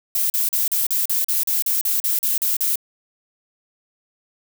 violet noise bursts, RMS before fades -20 dBFS, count 14, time 0.15-2.757 s, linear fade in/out 2 ms, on 150 ms, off 39 ms, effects none

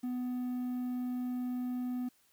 triangle tone with quantisation, 249 Hz, B3, 14 cents sharp, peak -31 dBFS, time 0.03-2.09 s, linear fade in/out 10 ms, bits 10, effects white hiss -69 dBFS RMS until 2.32 s

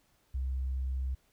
sine tone, 65.41 Hz, C2, in tune, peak -29 dBFS, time 0.34-1.15 s, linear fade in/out 10 ms, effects tanh soft clip ceiling -27 dBFS + pink hiss -70 dBFS RMS until 1.32 s

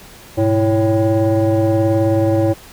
sine tone with frequency modulation, 329.6 Hz, E4, in tune, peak -10 dBFS, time 0.37-2.54 s, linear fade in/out 20 ms, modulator 226 Hz, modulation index 1.3, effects tanh soft clip ceiling -9 dBFS + pink hiss -40 dBFS RMS until 2.72 s

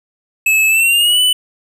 square tone with pitch glide, 2600 to 2987 Hz, E7 to F#7, -24 to +16 cents, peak -10 dBFS, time 0.46-1.33 s, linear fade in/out 5 ms, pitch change +240 cents, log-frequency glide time 0.68-1.2 s, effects none

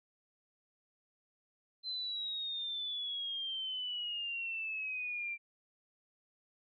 sine exponential sweep, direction down, 4094 to 2352 Hz, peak -36 dBFS, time 1.83-5.38 s, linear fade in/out 50 ms, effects none

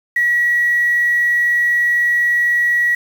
sine tone with quantisation, 1922 Hz, B6, 48 cents flat, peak -12 dBFS, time 0.16-2.95 s, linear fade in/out 5 ms, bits 6, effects none

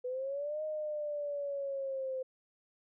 sine linear two-way sweep, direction up then down, 493.5 to 621 to 517 Hz, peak -34 dBFS, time 0.04-2.23 s, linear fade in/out 10 ms, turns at 0.63 s, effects none

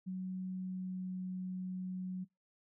sine tone with pitch glide, 185.9 to 184.62 Hz, F#3 to F#3, +8 to -4 cents, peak -37 dBFS, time 0.06-2.25 s, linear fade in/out 20 ms, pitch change -12 cents, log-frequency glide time 0.49-1.16 s, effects noise-tail reverb RT60 0.2 s tail -24 dB re dry

